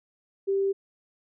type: tone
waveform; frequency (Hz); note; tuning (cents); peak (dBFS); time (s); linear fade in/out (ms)
sine; 392; G4; 0; -22; 0.47-0.73; 20
effects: none